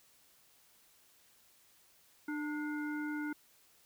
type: harmonic tone with a mistuned harmonic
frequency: 299.6 Hz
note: D4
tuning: 35 cents sharp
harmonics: 1 / 3 / 5 / 7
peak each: -36 / -49 / -43 / -51 dBFS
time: 2.28-3.33 s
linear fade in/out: 5 ms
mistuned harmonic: 5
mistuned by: -60 cents
effects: white hiss -66 dBFS RMS until 3.85 s